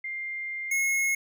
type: tone pair in turn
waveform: sine / square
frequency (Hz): 2100 / 2169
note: C7 / C#7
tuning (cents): +6 / -38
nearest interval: minor second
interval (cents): 56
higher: second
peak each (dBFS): -31 / -24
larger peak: second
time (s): 0.04-0.71 / 0.71-1.15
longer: first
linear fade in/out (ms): 5
effects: none